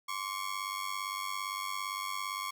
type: ring-modulated tone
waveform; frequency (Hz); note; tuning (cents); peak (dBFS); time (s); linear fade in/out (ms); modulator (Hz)
sawtooth; 1100; C#6; -14; -28; 0.08-2.51; 10; 48.8
effects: 11-bit